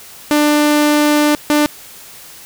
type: tone bursts at uneven times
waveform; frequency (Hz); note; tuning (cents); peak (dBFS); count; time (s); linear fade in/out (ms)
sawtooth; 297.1; D4; +20; -6; 2; 0.31-1.35 / 1.5-1.66; 0
effects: white hiss -37 dBFS RMS until 2.45 s